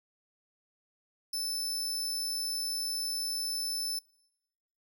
sawtooth tone, 5274 Hz, E8, in tune, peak -29 dBFS, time 1.33-3.99 s, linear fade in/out 5 ms, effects noise-tail reverb RT60 1.0 s tail -25 dB re dry

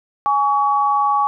sine tone pair together, 830 / 1130.3 Hz, G#5 / C#6, -1 / +33 cents, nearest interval perfect fourth, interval 534 cents, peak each -17 / -16 dBFS, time 0.26-1.27 s, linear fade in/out 0 ms, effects none

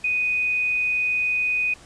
triangle tone with hard clipping, 2489 Hz, D#7, in tune, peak -20 dBFS, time 0.04-1.74 s, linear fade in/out 5 ms, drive 3 dB, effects pink hiss -48 dBFS RMS until 1.85 s + resampled to 22050 Hz

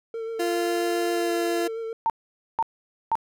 triangle tone with vibrato, 452.5 Hz, A4, 48 cents sharp, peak -27 dBFS, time 0.14-1.93 s, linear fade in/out 2 ms, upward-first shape sine, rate 7.4 Hz, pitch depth 22 cents each way
30% pulse tone with pitch glide, 345.8 to 342.2 Hz, F4 to F4, -17 to -35 cents, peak -21 dBFS, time 0.39-1.68 s, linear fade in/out 10 ms, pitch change -18 cents, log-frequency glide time 1.13-1.32 s
sine tone bursts, 907 Hz, A#5, 48 cents flat, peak -19 dBFS, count 3, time 2.06-3.154 s, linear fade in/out 0 ms, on 38 ms, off 490 ms
effects none

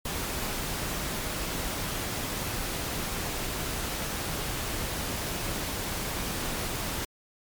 pink noise, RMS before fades -32 dBFS, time 0.05-7.05 s, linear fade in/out 5 ms, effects MP3 96 kbps

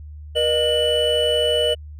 triangle tone cluster, 479.3 / 611 / 2974 Hz, A#4 / D#5 / F#7, +48 / -32 / +8 cents, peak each -19 dBFS, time 0.35-1.75 s, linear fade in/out 20 ms, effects added 75 Hz sine -34 dBFS peak until 1.99 s

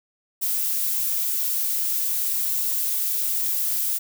violet noise, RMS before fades -24 dBFS, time 0.41-3.99 s, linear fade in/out 20 ms, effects none

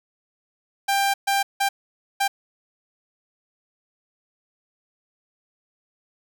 sawtooth tone bursts at uneven times, 792 Hz, G5, 18 cents sharp, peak -15 dBFS, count 4, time 0.88-1.14 / 1.27-1.43 / 1.6-1.69 / 2.2-2.28 s, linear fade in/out 10 ms, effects none

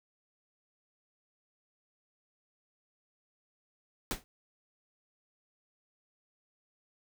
pink noise with exponential decay, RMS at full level -29 dBFS, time 4.11-4.24 s, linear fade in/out 0 ms, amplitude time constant 27 ms, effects none

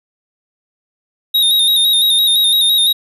square tone with vibrato, 3729 Hz, A#7, in tune, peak -10 dBFS, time 1.34-2.93 s, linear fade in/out 10 ms, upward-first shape square, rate 5.9 Hz, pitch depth 38 cents each way, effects none

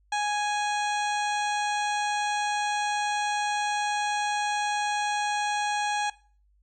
harmonic tone, 830.6 Hz, G#5, in tune, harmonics 1 / 2 / 3 / 4 / 5 / 7 / 8 / 9 / 10, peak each -26 / -32 / -36 / -38 / -40 / -43 / -44 / -45 / -46 dBFS, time 0.12-6.1 s, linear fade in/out 5 ms, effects noise-tail reverb RT60 0.4 s tail -19 dB re dry + added 50 Hz sine -61 dBFS peak until 6.62 s

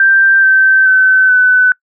sine tone with pitch steps, 1573 / 1549.6 / 1526.5 / 1503.7 Hz, G6 / G6 / G6 / F#6, +6 / -20 / -46 / +28 cents, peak -5 dBFS, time 0-1.72 s, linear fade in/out 2 ms, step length 430 ms, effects noise-tail reverb RT60 0.1 s tail -25 dB re dry

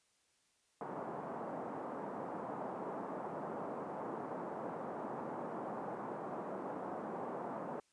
white band-pass noise, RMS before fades -43 dBFS, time 0.81-7.8 s, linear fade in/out 2 ms, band 160 to 970 Hz, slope 24 dB/octave, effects white hiss -75 dBFS RMS until 7.92 s + resampled to 22050 Hz

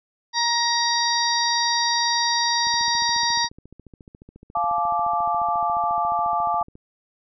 harmonic tone, 942 Hz, A#5, 18 cents sharp, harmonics 1 / 2 / 4 / 5 / 6, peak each -23 / -27 / -27 / -24 / -28 dBFS, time 0.33-3.49 s, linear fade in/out 50 ms
click train, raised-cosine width 3 ms, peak -31 dBFS, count 59, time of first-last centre 2.67-6.755 s, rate 14.2 Hz
sine chord, D minor, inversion first, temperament equal with one note detuned, 698.5 / 860.9 / 1174.7 Hz, F5 / A5 / D6, 0 / -38 / 0 cents, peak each -24 dBFS, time 4.55-6.63 s, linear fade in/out 5 ms
effects none

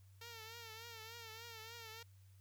5% pulse tone with vibrato, 454.6 Hz, A#4, 43 cents flat, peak -39 dBFS, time 0.21-2.03 s, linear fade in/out 5 ms, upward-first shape triangle, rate 3.4 Hz, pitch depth 79 cents each way, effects added 96 Hz sine -60 dBFS peak until 2.4 s + white hiss -75 dBFS RMS until 2.4 s

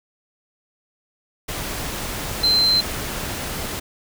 sine tone in noise, 4101 Hz, C8, 36 cents flat, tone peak -14 dBFS, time 2.43-2.81 s, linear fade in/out 10 ms, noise pink, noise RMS -28 dBFS, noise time 1.48-3.8 s, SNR +11 dB, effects none

